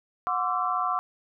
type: tone cluster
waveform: sine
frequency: 730 / 1043 / 1157 / 1336 Hz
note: F#5 / C6 / D6 / E6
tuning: -24 / -6 / -26 / +23 cents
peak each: -30 / -31 / -27 / -32 dBFS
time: 0.27-0.99 s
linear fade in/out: 0 ms
effects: none